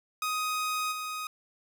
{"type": "tone with level steps", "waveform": "sawtooth", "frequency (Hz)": 1252, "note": "D#6", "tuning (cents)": 10, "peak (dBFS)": [-25, -30], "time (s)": [0.22, 1.27], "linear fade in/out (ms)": 2, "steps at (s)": 0.91, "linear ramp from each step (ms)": 20, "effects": []}